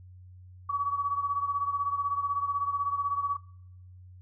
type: beating tone pair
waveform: sine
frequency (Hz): 1133 / 1149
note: C#6 / D6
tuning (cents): +37 / -38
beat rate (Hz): 16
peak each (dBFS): -28 / -32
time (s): 0.69-3.37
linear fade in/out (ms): 10
effects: noise-tail reverb RT60 0.8 s tail -24 dB re dry + added 91 Hz sine -47 dBFS peak until 4.21 s